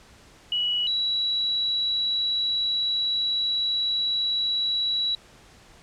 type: tone pair in turn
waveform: sine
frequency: 2931 / 3912 Hz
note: F#7 / B7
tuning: -17 / -17 cents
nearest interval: perfect fourth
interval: 500 cents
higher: second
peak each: -22 dBFS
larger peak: neither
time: 0.52-0.87 / 0.87-5.15 s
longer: second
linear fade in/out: 2 ms
effects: pink hiss -52 dBFS RMS until 5.82 s + low-pass 8000 Hz 12 dB/octave